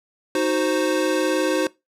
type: chord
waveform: square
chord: C diminished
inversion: first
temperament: equal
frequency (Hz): 311.1 / 370 / 523.3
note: Eb4 / Gb4 / C5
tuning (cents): 0 / 0 / 0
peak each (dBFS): -24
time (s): 0.35-1.67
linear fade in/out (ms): 2
effects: noise-tail reverb RT60 0.2 s tail -20 dB re dry + low-pass 11000 Hz 12 dB/octave